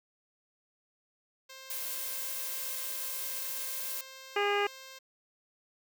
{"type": "tone", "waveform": "5% pulse", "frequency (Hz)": 528, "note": "C5", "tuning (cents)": 16, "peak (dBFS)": -35, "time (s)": [1.49, 4.99], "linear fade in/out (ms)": 10}
{"type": "noise", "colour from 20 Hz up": "blue", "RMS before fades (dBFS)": -37, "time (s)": [1.7, 4.01], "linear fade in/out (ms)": 2}
{"type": "harmonic tone", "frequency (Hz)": 407.4, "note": "G#4", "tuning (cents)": -33, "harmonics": [1, 2, 3, 4, 5, 6, 7], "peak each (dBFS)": [-30, -33, -35, -36, -37, -38, -38], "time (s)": [4.36, 4.67], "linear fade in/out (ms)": 5}
{"effects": []}